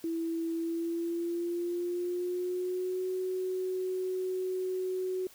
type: tone with pitch glide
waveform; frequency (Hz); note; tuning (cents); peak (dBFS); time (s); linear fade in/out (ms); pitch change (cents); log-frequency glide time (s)
sine; 330.6 to 371.1; E4 to F#4; +5 to +5; -30; 0.04-5.27; 2; +200; 0.54-3.09
effects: white hiss -56 dBFS RMS until 5.34 s